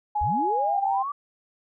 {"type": "tone with pitch glide", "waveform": "sine", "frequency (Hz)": [837, 785.5], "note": ["G#5", "G5"], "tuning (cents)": [13, 3], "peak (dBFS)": -22, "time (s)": [0.15, 1.03], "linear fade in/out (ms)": 10, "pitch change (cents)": -110, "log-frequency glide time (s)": [0.51, 0.86]}
{"type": "linear sweep", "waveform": "sine", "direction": "up", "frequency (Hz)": [51.91, 1174.7], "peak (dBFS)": -27, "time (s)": [0.21, 1.12], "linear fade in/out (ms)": 5}
{"effects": []}